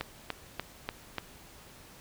click train, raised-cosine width 0.3 ms, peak -16 dBFS, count 5, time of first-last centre 0.01-1.183 s, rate 3.41 Hz, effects pink hiss -53 dBFS RMS until 2 s

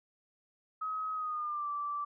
sine tone with pitch glide, 1271 to 1165.5 Hz, D#6 to D6, +36 to -14 cents, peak -33 dBFS, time 0.81-2.05 s, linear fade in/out 10 ms, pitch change -150 cents, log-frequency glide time 1.13-1.69 s, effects none

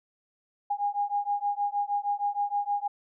sine beating tone pair, 813 / 819.4 Hz, G#5 / G#5, -37 / -24 cents, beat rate 6.4 Hz, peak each -29 dBFS, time 0.7-2.88 s, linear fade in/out 10 ms, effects none

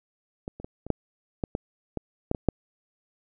clicks, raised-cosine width 2 ms, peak -20 / -27 / -23 / -25 / -9 / -14 / -14 / -16 / -10 / -17 / -6 dBFS, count 11, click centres 0.479 / 0.6 / 0.645 / 0.866 / 0.903 / 1.438 / 1.551 / 1.973 / 2.314 / 2.348 / 2.487 s, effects none

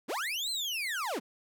35% pulse linear two-way sweep, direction up then down, 164.81 to 4200 to 164.81 Hz, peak -30 dBFS, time 0.08-1.2 s, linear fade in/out 20 ms, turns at 0.5 s, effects none

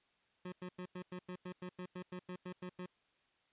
25% pulse tone bursts, 181.3 Hz, F#3, 35 cents flat, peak -39 dBFS, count 15, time 0.45-2.861 s, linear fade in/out 5 ms, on 73 ms, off 94 ms, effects white hiss -75 dBFS RMS until 3.52 s + resampled to 8000 Hz

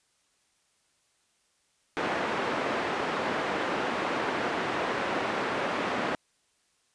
pink band-pass noise, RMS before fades -30 dBFS, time 1.97-6.15 s, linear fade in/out 0 ms, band 310 to 2000 Hz, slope 12 dB/octave, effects white hiss -70 dBFS RMS until 6.94 s + resampled to 22050 Hz

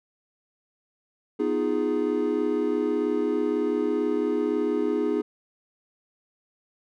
triangle chord, F half-diminished seventh, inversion second, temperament equal with one note detuned, 247.9 / 311.1 / 349.2 / 415.3 Hz, Cb4 / Eb4 / F4 / Ab4, +7 / 0 / 0 / 0 cents, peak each -28 / -25 / -29 / -24 dBFS, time 1.39-5.22 s, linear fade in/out 10 ms, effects none

